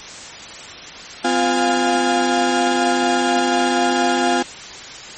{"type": "tone cluster", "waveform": "35% pulse", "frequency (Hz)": [254.8, 350.4, 705, 819], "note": ["C4", "F4", "F5", "G#5"], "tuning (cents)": [-46, 6, 16, -24], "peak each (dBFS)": -19, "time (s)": [1.24, 4.43], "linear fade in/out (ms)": 10, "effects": ["white hiss -34 dBFS RMS until 5.17 s", "MP3 32 kbps"]}